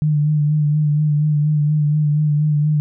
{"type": "tone with vibrato", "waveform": "sine", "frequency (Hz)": 150, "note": "D3", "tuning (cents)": 37, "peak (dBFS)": -13, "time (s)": [0.02, 2.8], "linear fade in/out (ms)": 0, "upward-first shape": "sine", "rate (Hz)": 4.2, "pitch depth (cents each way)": 33, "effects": []}